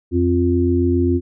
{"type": "harmonic tone", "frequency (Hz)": 87.4, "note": "F2", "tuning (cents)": 2, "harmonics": [1, 3, 4], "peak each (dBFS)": [-18, -18, -18], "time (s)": [0.11, 1.21], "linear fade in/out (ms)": 50, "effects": []}